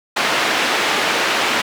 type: band-pass noise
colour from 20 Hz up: white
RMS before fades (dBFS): -18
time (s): 0.16-1.62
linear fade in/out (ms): 10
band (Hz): 270 to 2700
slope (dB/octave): 12
effects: none